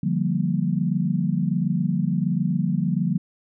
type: chord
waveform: sine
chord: G minor seventh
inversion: second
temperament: equal with one note detuned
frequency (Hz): 147.77 / 174.61 / 196 / 233.1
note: D3 / F3 / G3 / Bb3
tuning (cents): +11 / 0 / 0 / 0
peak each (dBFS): -26 / -23 / -26 / -28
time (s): 0.03-3.18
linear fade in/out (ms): 5
effects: none